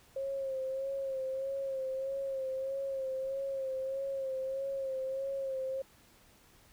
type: tone with vibrato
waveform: sine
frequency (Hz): 536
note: C5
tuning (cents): +42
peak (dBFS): -33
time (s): 0.16-5.82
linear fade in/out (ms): 5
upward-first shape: sine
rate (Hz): 1.6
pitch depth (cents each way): 37
effects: pink hiss -62 dBFS RMS until 6.72 s